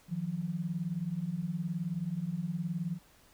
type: beating tone pair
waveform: sine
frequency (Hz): 158.4 / 177.4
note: D#3 / F3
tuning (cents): +31 / +27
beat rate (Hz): 19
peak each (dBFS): -36 / -34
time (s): 0.08-2.99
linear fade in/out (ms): 50
effects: pink hiss -62 dBFS RMS until 3.33 s